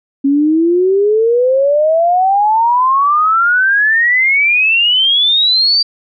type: exponential sweep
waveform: sine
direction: up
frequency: 272.3 to 4699 Hz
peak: -8 dBFS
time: 0.24-5.83 s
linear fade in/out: 10 ms
effects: none